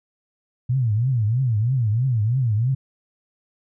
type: tone with vibrato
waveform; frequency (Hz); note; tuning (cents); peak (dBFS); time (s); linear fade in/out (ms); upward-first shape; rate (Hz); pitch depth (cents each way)
sine; 118; A#2; +22; -17; 0.69-2.75; 10; triangle; 3.1; 260
effects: none